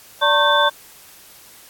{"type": "tone cluster", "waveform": "sine", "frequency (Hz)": [583, 907, 1090, 1550, 3518], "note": ["D5", "A#5", "C#6", "G6", "A7"], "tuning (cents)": [-13, -48, -29, -20, -1], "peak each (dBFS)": -19, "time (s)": [0.21, 0.7], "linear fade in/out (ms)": 20, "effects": ["white hiss -45 dBFS RMS until 1.69 s", "AAC 64 kbps"]}